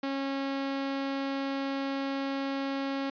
sawtooth tone, 273.6 Hz, C#4, 23 cents flat, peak -26 dBFS, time 0.03-3.1 s, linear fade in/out 5 ms, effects resampled to 11025 Hz

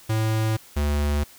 square tone pair in turn, 110 / 73.12 Hz, A2 / D2, 0 / -7 cents, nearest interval perfect fifth, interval 707 cents, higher first, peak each -21 dBFS, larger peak neither, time 0.09-0.57 / 0.76-1.24 s, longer neither, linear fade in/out 10 ms, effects white hiss -49 dBFS RMS until 1.38 s

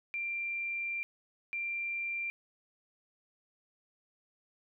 sine tone bursts at uneven times, 2370 Hz, D7, 15 cents sharp, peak -33 dBFS, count 2, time 0.14-1.03 / 1.53-2.3 s, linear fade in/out 0 ms, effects none

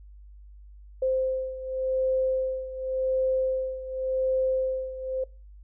sine beating tone pair, 521 / 521.89 Hz, C5 / C5, -7 / -5 cents, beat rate 0.89 Hz, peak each -26 / -30 dBFS, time 1.02-5.24 s, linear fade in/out 5 ms, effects noise-tail reverb RT60 0.3 s tail -22 dB re dry + added 50 Hz sine -45 dBFS peak until 5.63 s

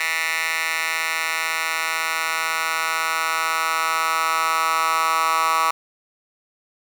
10% pulse tone with high-pass filter sweep, 162 Hz, E3, 30 cents flat, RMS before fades -22 dBFS, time 0-5.71 s, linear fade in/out 2 ms, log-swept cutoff 1800 to 1200 Hz, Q 5.2, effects 8-bit

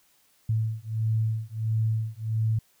sine beating tone pair, 110 / 111.5 Hz, A2 / A2, 0 / +23 cents, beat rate 1.5 Hz, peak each -27 dBFS, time 0.49-2.59 s, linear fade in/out 5 ms, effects white hiss -64 dBFS RMS until 2.8 s

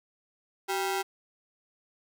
sawtooth ring-modulated tone, 587.3 Hz, D5, in tune, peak -21 dBFS, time 0.68-1.03 s, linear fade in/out 20 ms, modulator 206 Hz, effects none

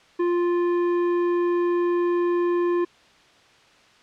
sine tone with tanh clipping, 349.2 Hz, F4, in tune, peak -21 dBFS, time 0.19-2.85 s, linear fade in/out 10 ms, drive 11 dB, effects white hiss -54 dBFS RMS until 4.02 s + low-pass 4000 Hz 12 dB/octave

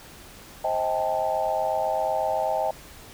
sine chord, A half-diminished seventh, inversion first, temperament just, 528 / 633.6 / 792 / 880 Hz, C5 / Eb5 / G5 / A5, +16 / +31 / +18 / 0 cents, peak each -31 / -26 / -27 / -30 dBFS, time 0.64-2.71 s, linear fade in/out 5 ms, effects pink hiss -46 dBFS RMS until 3.13 s

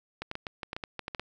clicks, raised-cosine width 0.3 ms, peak -19 dBFS, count 12, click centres 0.22 / 0.314 / 0.354 / 0.468 / 0.632 / 0.731 / 0.765 / 0.838 / 0.993 / 1.081 / 1.148 / 1.196 s, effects none

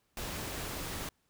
pink noise, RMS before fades -39 dBFS, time 0.17-1.09 s, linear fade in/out 2 ms, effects pink hiss -75 dBFS RMS until 1.29 s

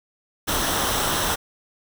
pink noise with comb filter, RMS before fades -23 dBFS, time 0.47-1.36 s, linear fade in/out 20 ms, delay 0.43 ms, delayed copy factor -0.5, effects none

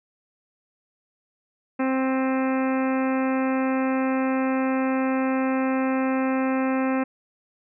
harmonic tone with a mistuned harmonic, 262.9 Hz, C4, 8 cents sharp, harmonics 1 / 2 / 3 / 4 / 5 / 6 / 7 / 8 / 9 / 10, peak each -22 / -28 / -32 / -34 / -36 / -38 / -39 / -40 / -41 / -42 dBFS, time 1.79-7.04 s, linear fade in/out 10 ms, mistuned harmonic 9, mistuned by +29 cents, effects none

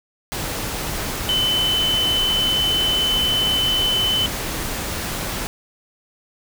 sine tone in noise, 3033 Hz, F#7, 42 cents sharp, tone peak -17 dBFS, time 1.29-4.26 s, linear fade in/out 0 ms, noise pink, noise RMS -26 dBFS, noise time 0.32-5.47 s, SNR +6 dB, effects none

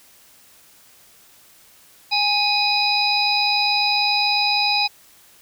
harmonic tone with a mistuned harmonic, 830.6 Hz, G#5, in tune, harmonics 1 / 3 / 5 / 6, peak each -22 / -22 / -22 / -22 dBFS, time 2.11-4.88 s, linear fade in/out 20 ms, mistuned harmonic 5, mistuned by -80 cents, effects white hiss -51 dBFS RMS until 5.41 s

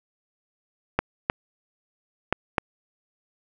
clicks, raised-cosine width 0.5 ms, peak -5 dBFS, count 4, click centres 0.99 / 1.299 / 2.326 / 2.582 s, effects none

